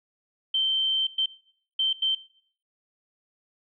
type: tone bursts at uneven times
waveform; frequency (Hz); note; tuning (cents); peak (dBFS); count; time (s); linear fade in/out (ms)
sine; 3114; G7; -12; -21; 4; 0.54-1.07 / 1.18-1.26 / 1.79-1.93 / 2.02-2.15; 5
effects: noise-tail reverb RT60 0.6 s tail -22 dB re dry